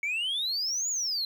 sine exponential two-way sweep, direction up then down, 2224 to 7040 to 4068 Hz, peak -25 dBFS, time 0.03-1.25 s, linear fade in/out 2 ms, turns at 0.89 s, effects tanh soft clip ceiling -26 dBFS + 10-bit

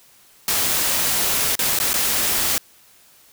white noise with dropouts, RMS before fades -20 dBFS, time 0.48-2.58 s, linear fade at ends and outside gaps 1 ms, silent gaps 1.554-1.591 / 1.789-1.8 / 1.932-1.94 s, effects white hiss -52 dBFS RMS until 3.32 s

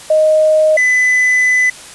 sine / triangle tone pair in turn, 622.3 / 2004 Hz, D#5 / B6, 0 / +25 cents, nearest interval octave + minor sixth, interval 2025 cents, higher second, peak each -7 dBFS, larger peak neither, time 0.1-0.77 / 0.77-1.7 s, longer second, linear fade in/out 5 ms, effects white hiss -34 dBFS RMS until 1.94 s + resampled to 24000 Hz

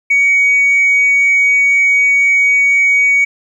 sine tone, 2249 Hz, C#7, 24 cents sharp, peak -6 dBFS, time 0.1-3.25 s, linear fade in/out 10 ms, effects tanh soft clip ceiling -5 dBFS + 8-bit

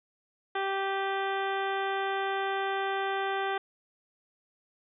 harmonic tone with a mistuned harmonic, 390 Hz, G4, 9 cents flat, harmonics 1 / 2 / 3 / 4 / 5 / 6 / 7 / 8 / 9, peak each -33 / -32 / -37 / -36 / -40 / -46 / -50 / -45 / -46 dBFS, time 0.55-3.58 s, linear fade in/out 5 ms, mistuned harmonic 6, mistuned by +48 cents, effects none

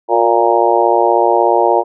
harmonic tone with a mistuned harmonic, 116.54 Hz, A#2, in tune, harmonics 3 / 4 / 5 / 6 / 7 / 8, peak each -16 / -16 / -16 / -16 / -16 / -16 dBFS, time 0.08-1.84 s, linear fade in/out 50 ms, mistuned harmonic 3, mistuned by +37 cents, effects none

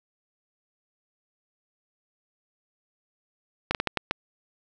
slowing click train, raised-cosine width 0.3 ms, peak -8 dBFS, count 6, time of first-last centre 3.71-4.11 s, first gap 38 ms, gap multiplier 1.38, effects none

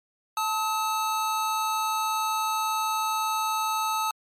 square tone pair together, 880 / 1278.2 Hz, A5 / D#6, 0 / +46 cents, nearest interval tritone, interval 646 cents, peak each -28 dBFS, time 0.37-4.11 s, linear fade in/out 2 ms, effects MP3 64 kbps

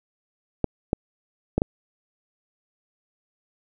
clicks, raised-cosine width 2 ms, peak -7 dBFS, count 4, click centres 0.643 / 0.931 / 1.58 / 1.619 s, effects none

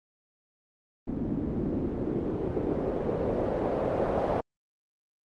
white noise with low-pass filter sweep, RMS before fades -29 dBFS, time 1.07-4.41 s, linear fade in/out 10 ms, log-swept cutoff 250 to 660 Hz, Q 2.1, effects Opus 32 kbps

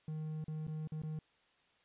triangle tone with dropouts, 155.56 Hz, D#3, in tune, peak -36 dBFS, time 0.08-1.19 s, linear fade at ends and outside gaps 2 ms, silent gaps 0.442-0.481 / 0.669-0.679 / 0.874-0.92 / 1.019-1.034 s, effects white hiss -71 dBFS RMS until 1.84 s + resampled to 8000 Hz

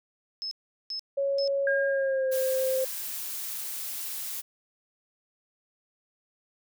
sine tone bursts, 5200 Hz, E8, 24 cents flat, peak -31 dBFS, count 3, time 0.42-1.476 s, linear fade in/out 0 ms, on 92 ms, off 390 ms
sine tone with pitch glide, 554.4 to 523.3 Hz, C#5 to C5, 0 to 0 cents, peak -24 dBFS, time 1.17-2.85 s, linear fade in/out 10 ms, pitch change -100 cents, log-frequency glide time 1.87-2.28 s
sine tone with exponential decay, 1619 Hz, G#6, 45 cents flat, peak -24 dBFS, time 1.67-3.1 s, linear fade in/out 2 ms, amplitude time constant 310 ms
blue noise, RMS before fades -35 dBFS, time 2.31-4.42 s, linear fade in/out 20 ms
effects none

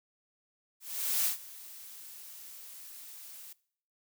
blue noise with ADSR envelope, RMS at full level -28 dBFS, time 0.8-3.53 s, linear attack 450 ms, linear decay 120 ms, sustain -20 dB, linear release 6 ms, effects noise-tail reverb RT60 0.6 s tail -22 dB re dry

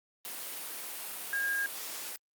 sine tone in noise, 1623 Hz, G#6, 40 cents flat, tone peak -29 dBFS, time 1.33-1.66 s, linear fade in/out 0 ms, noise white, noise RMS -40 dBFS, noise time 0.25-2.16 s, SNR +8 dB, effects high-pass 300 Hz 12 dB/octave + Opus 32 kbps

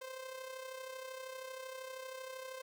sawtooth tone with amplitude modulation, 521 Hz, C5, 7 cents flat, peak -38 dBFS, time 0.01-2.62 s, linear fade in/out 10 ms, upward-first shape sine, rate 32.8 Hz, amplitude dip 55%, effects none

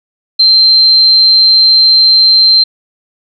sine tone, 4133 Hz, C8, 22 cents flat, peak -3 dBFS, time 0.39-2.64 s, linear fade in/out 10 ms, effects none

